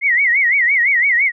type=tone with vibrato; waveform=sine; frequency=2058 Hz; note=C7; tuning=29 cents flat; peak=-11 dBFS; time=0.01-1.32 s; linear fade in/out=50 ms; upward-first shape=sine; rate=5.9 Hz; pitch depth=170 cents each way; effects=none